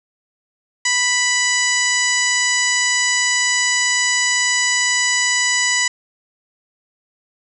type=harmonic tone; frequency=987.8 Hz; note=B5; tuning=in tune; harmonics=1 / 2 / 3 / 4 / 5 / 6 / 7 / 8; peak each=-28 / -18 / -25 / -28 / -25 / -26 / -22 / -25 dBFS; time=0.85-5.88 s; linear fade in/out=5 ms; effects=none